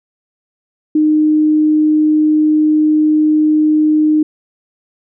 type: tone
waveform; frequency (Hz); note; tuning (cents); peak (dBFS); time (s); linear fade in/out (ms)
sine; 306.7; D#4; -25; -8; 0.95-4.23; 5
effects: none